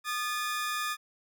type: tone pair together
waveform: sawtooth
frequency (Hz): 1222.6 / 1729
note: D#6 / A6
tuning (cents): -31 / -31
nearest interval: tritone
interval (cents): 600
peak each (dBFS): -28 / -32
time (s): 0.04-0.97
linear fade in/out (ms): 50
effects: none